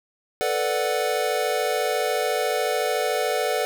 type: chord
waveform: square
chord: B minor seventh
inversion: third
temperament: equal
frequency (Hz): 440 / 493.9 / 587.3 / 740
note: A4 / B4 / D5 / F#5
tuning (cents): 0 / 0 / 0 / 0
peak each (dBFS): -28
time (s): 0.41-3.65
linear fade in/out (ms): 0
effects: none